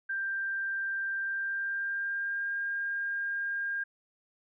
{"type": "tone with pitch glide", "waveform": "sine", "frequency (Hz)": [1580, 1609.5], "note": ["G6", "G6"], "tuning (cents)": [13, 45], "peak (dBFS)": -30, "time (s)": [0.09, 3.84], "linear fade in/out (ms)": 10, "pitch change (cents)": 32, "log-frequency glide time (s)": [1.21, 2.56], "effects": []}